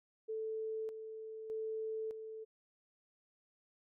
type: tone with tremolo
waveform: sine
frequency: 440 Hz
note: A4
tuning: in tune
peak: -37 dBFS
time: 0.28-2.45 s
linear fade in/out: 20 ms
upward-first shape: square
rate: 0.82 Hz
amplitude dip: 55%
effects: none